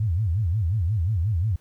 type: tone with vibrato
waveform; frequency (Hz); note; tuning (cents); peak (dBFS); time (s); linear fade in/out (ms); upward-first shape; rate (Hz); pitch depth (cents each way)
sine; 95.3; G2; -48; -20; 0-1.56; 5; sine; 5.6; 300
effects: pink hiss -63 dBFS RMS until 1.6 s